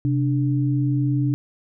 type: tone pair together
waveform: sine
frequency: 130.83 / 293.7 Hz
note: C3 / D4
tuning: 0 / 0 cents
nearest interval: octave + major second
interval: 1400 cents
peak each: -19 / -23 dBFS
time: 0.05-1.34 s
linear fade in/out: 0 ms
effects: none